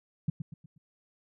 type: tone with echo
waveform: sine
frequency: 154 Hz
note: D#3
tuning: 17 cents flat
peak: -23 dBFS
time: 0.28-0.3 s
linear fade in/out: 5 ms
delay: 120 ms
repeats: 4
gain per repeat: -8 dB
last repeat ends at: 0.78 s
effects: none